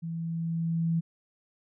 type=tone with level ramp; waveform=sine; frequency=165.5 Hz; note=E3; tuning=7 cents sharp; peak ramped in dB=-32 to -23 dBFS; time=0.02-1.01 s; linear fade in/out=20 ms; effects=none